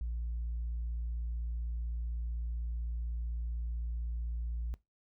sine tone, 57.9 Hz, A#1, 11 cents flat, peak -32 dBFS, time 0.01-4.74 s, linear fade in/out 0 ms, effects noise-tail reverb RT60 0.2 s tail -21 dB re dry + tanh soft clip ceiling -31 dBFS

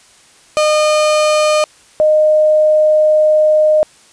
35% pulse / sine tone pair in turn, 610 / 615 Hz, D#5 / D#5, -34 / -20 cents, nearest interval unison, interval 14 cents, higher second, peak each -8 / -7 dBFS, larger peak second, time 0.57-1.64 / 2-3.83 s, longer second, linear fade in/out 0 ms, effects white hiss -46 dBFS RMS until 4.12 s + resampled to 22050 Hz

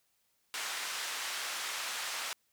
pink band-pass noise, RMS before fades -38 dBFS, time 0.54-2.33 s, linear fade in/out 0 ms, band 1200 to 9000 Hz, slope 12 dB/octave, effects white hiss -75 dBFS RMS until 2.52 s

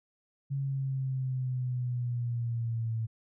sine exponential sweep, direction down, 138.7 to 111.8 Hz, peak -29 dBFS, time 0.5-3.07 s, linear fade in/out 20 ms, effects none

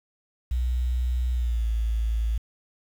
sine tone with pitch glide, 61.74 to 55.64 Hz, B1 to A1, 0 to +20 cents, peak -22 dBFS, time 0.51-2.38 s, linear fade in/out 5 ms, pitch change -180 cents, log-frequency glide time 1.32-1.68 s, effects 8-bit

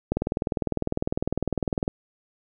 click train, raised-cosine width 2 ms, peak -10 dBFS, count 36, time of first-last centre 0.12-1.879 s, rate 19.9 Hz, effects none

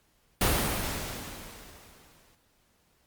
pink noise with exponential decay, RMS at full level -23 dBFS, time 0.41-2.35 s, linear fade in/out 2 ms, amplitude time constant 420 ms, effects pink hiss -68 dBFS RMS until 3.06 s + Opus 48 kbps

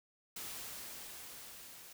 white noise with level ramp, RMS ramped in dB -44 to -54 dBFS, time 0.36-1.93 s, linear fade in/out 5 ms, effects none

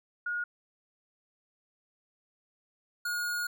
sine / square tone pair in turn, 1438 / 1438 Hz, F#6 / F#6, -50 / -50 cents, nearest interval unison, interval 0 cents, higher neither, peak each -30 / -31 dBFS, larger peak first, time 0.26-0.44 / 3.05-3.47 s, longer second, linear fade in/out 5 ms, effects none

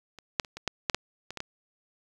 clicks, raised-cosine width 0.2 ms, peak -28 / -6 / -30 / -22 / -10 / -7 / -8 / -21 / -19 / -16 dBFS, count 10, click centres 0.187 / 0.398 / 0.448 / 0.57 / 0.677 / 0.898 / 0.946 / 1.306 / 1.373 / 1.404 s, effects 8-bit

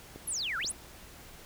clicks, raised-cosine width 2 ms, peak -30 dBFS, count 2, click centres 0.16 / 0.646 s
sine exponential two-way sweep, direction down then up, 11840 to 1294 to 11840 Hz, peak -31 dBFS, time 0.27-0.72 s, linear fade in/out 10 ms, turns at 0.58 s
effects added 60 Hz sine -59 dBFS peak until 1.45 s + pink hiss -51 dBFS RMS until 1.45 s

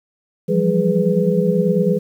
sine tone cluster, 169.7 / 179.6 / 198.3 / 417.4 / 496.5 Hz, F3 / F3 / G3 / G#4 / B4, -49 / +49 / +20 / +9 / +9 cents, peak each -20 dBFS, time 0.48-1.99 s, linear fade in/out 20 ms, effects 8-bit

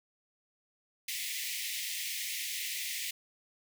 pink high-pass noise, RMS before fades -37 dBFS, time 1.08-3.11 s, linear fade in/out 5 ms, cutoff 1900 Hz, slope 96 dB/octave, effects none

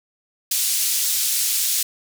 white band-pass noise, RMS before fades -21 dBFS, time 0.51-1.83 s, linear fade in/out 5 ms, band 3900 to 14000 Hz, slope 12 dB/octave, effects none

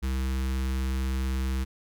square tone with notch filter, 65.41 Hz, C2, in tune, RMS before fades -28 dBFS, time 0.02-1.65 s, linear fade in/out 20 ms, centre 640 Hz, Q 1, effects none

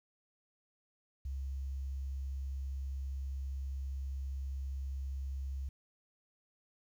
sine tone, 67.5 Hz, C#2, 45 cents flat, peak -36 dBFS, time 1.25-5.69 s, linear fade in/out 5 ms, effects 11-bit

